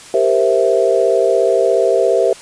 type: chord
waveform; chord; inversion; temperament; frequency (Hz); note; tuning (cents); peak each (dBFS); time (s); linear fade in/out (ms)
sine; C dominant seventh; second; equal; 392 / 466.2 / 523.3 / 659.3; G4 / Bb4 / C5 / E5; 0 / 0 / 0 / 0; -16; 0.14-2.33; 2
effects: white hiss -37 dBFS RMS until 2.41 s + resampled to 22050 Hz